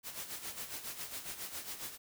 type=noise with tremolo; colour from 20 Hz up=white; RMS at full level=-41 dBFS; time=0.03-1.98 s; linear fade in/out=50 ms; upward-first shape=sine; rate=7.3 Hz; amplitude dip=65%; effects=none